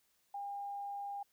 sine tone, 805 Hz, G5, 46 cents sharp, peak -39 dBFS, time 0.34-1.23 s, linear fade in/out 5 ms, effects white hiss -75 dBFS RMS until 1.32 s

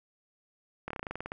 slowing click train, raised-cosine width 0.5 ms, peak -21 dBFS, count 12, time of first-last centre 0.88-1.319 s, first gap 25 ms, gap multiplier 1.09, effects none

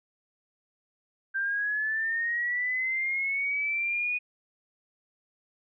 sine linear sweep, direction up, 1568 to 2478 Hz, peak -26 dBFS, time 1.34-4.19 s, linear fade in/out 20 ms, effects none

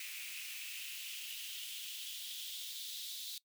white noise with high-pass filter sweep, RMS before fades -45 dBFS, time 0-3.38 s, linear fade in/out 2 ms, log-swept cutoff 2400 to 3800 Hz, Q 4.6, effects noise-tail reverb RT60 0.1 s tail -20 dB re dry

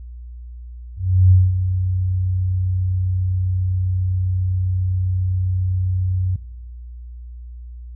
sine tone with ADSR envelope, 92.5 Hz, F#2, in tune, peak -7 dBFS, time 0.96-6.36 s, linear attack 350 ms, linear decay 210 ms, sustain -10 dB, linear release 4 ms, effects noise-tail reverb RT60 0.9 s tail -20 dB re dry + added 60 Hz sine -32 dBFS peak until 7.95 s

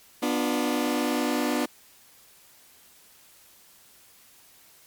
sawtooth chord, B diminished, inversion none, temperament just, 246.9 / 296.3 / 355.6 Hz, B3 / D4 / F4, 0 / +15 / +31 cents, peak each -23 / -23 / -28 dBFS, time 0.22-1.66 s, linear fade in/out 10 ms, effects white hiss -55 dBFS RMS until 4.86 s + MP3 96 kbps

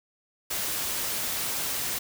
white noise, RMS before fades -30 dBFS, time 0.5-1.99 s, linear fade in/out 10 ms, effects none

